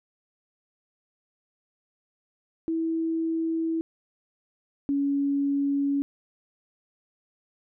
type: tone pair in turn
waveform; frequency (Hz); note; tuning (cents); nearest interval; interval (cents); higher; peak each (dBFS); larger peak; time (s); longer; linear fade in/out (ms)
sine; 326.1 / 280.9; E4 / C#4; -19 / +23; minor third; 258; first; -24 / -22; second; 2.68-3.81 / 4.89-6.02; neither; 0
effects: none